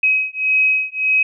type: beating tone pair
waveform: sine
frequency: 2539 / 2540.7 Hz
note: D#7 / D#7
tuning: +34 / +36 cents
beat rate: 1.7 Hz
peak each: -17 dBFS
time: 0.03-1.23 s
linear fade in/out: 5 ms
effects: none